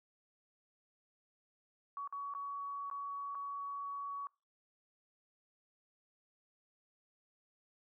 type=tone with dropouts; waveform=sine; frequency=1126 Hz; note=C#6; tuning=27 cents sharp; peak=-39 dBFS; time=1.97-4.27 s; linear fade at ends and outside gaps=1 ms; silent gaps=2.075-2.125 / 2.338-2.349 / 2.9-2.912 / 3.348-3.352 s; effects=noise-tail reverb RT60 0.3 s tail -24 dB re dry